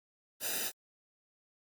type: noise with comb filter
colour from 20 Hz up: white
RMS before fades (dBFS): -35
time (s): 0.4-0.72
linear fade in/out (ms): 50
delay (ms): 0.91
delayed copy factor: -1
effects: Opus 48 kbps